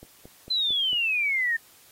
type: click train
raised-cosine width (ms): 2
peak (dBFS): -31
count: 5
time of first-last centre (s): 0.03-0.931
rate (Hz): 4.44
type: exponential sweep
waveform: sine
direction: down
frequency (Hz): 4106 to 1800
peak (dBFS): -22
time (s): 0.5-1.57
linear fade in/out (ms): 10
effects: white hiss -55 dBFS RMS until 1.91 s + AAC 48 kbps